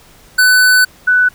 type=tone pair in turn; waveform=square / sine; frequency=1500 / 1491.4 Hz; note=F#6 / F#6; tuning=+23 / +13 cents; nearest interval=unison; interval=10 cents; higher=first; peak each=-7 dBFS; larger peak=neither; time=0.38-0.85 / 1.07-1.29 s; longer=first; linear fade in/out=10 ms; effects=pink hiss -44 dBFS RMS until 1.34 s